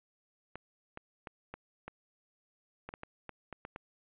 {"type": "clicks", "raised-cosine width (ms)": 0.5, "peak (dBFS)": -27, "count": 12, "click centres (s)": [0.556, 0.974, 1.272, 1.54, 1.88, 2.89, 2.939, 3.034, 3.293, 3.527, 3.651, 3.761], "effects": ["resampled to 8000 Hz"]}